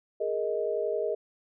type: chord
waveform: sine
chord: Ab suspended second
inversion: none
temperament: equal with one note detuned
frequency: 415.3 / 466.2 / 627.3 Hz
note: Ab4 / Bb4 / Eb5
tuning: 0 / 0 / +14 cents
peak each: -31 dBFS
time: 0.2-1.15 s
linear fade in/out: 10 ms
effects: none